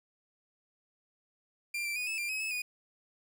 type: tone with pitch steps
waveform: 40% pulse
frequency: 2381 / 2346 / 2474 / 2605 / 2384 / 2549 / 2596 / 2467 Hz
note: D7 / D7 / D#7 / E7 / D7 / D#7 / E7 / D#7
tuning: +23 / -2 / -10 / -21 / +25 / +41 / -27 / -15 cents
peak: -32 dBFS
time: 1.74-2.62 s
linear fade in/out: 5 ms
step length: 110 ms
effects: none